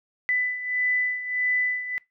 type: beating tone pair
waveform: sine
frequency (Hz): 1995 / 1996.6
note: B6 / B6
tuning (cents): +17 / +18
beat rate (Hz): 1.6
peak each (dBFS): -24 / -29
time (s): 0.29-1.98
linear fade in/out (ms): 0
effects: noise-tail reverb RT60 0.2 s tail -23 dB re dry